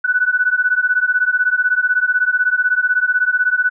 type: beating tone pair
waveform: sine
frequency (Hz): 1480 / 1496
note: F#6 / F#6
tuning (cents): 0 / +19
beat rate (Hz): 16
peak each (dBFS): -16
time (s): 0.04-3.7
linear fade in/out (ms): 10
effects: none